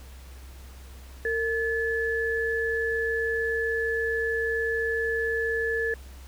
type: tone pair together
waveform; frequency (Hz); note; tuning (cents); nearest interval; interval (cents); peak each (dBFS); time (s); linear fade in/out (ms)
sine; 456.7 / 1724.3; A#4 / A6; -36 / -35; octave + major seventh; 2301; -27; 1.25-5.94; 2
effects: added 65 Hz sine -42 dBFS peak until 6.27 s + pink hiss -52 dBFS RMS until 6.27 s